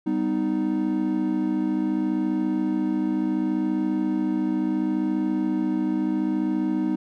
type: chord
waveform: triangle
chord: G augmented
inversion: none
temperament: equal with one note detuned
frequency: 196 / 250.4 / 311.1 Hz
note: G3 / B3 / D#4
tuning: 0 / +24 / 0 cents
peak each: -26 / -25 / -22 dBFS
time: 0.06-6.96 s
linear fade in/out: 10 ms
effects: none